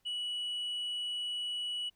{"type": "tone", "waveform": "sine", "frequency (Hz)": 2940, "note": "F#7", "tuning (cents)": -12, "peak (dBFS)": -31, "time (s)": [0.05, 1.9], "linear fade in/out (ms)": 20, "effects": ["tanh soft clip ceiling -33 dBFS", "pink hiss -75 dBFS RMS until 1.95 s"]}